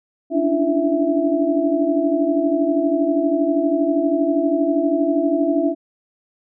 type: tone cluster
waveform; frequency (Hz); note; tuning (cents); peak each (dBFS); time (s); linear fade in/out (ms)
sine; 285.1 / 297.6 / 337.7 / 661; C#4 / D4 / E4 / E5; +49 / +23 / +42 / +5; -21; 0.3-5.75; 50
effects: none